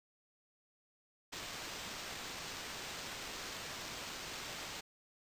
violet noise with sample-and-hold, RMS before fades -45 dBFS, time 1.32-4.81 s, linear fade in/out 10 ms, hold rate 11025 Hz, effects resampled to 32000 Hz

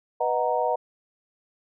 sine chord, B major seventh, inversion none, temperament equal, 493.9 / 622.3 / 740 / 932.3 Hz, B4 / D#5 / F#5 / A#5, 0 / 0 / 0 / 0 cents, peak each -27 dBFS, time 0.2-0.76 s, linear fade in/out 10 ms, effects none

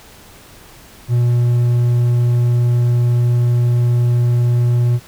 triangle tone, 120.7 Hz, B2, 39 cents flat, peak -9 dBFS, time 1.08-5 s, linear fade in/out 50 ms, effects pink hiss -42 dBFS RMS until 5.07 s

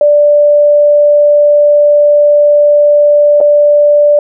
sine tone with dropouts, 587.3 Hz, D5, in tune, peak -3 dBFS, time 0.01-4.19 s, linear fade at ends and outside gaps 2 ms, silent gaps 3.404-3.411 s, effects none

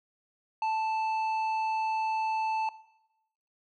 triangle tone with tanh clipping, 880 Hz, A5, in tune, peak -28 dBFS, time 0.62-2.69 s, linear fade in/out 2 ms, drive 12 dB, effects noise-tail reverb RT60 0.9 s tail -18 dB re dry

